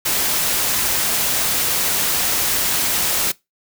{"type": "noise", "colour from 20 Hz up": "white", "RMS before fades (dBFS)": -19, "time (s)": [0.05, 3.32], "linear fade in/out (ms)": 10, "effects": ["noise-tail reverb RT60 0.2 s tail -22 dB re dry"]}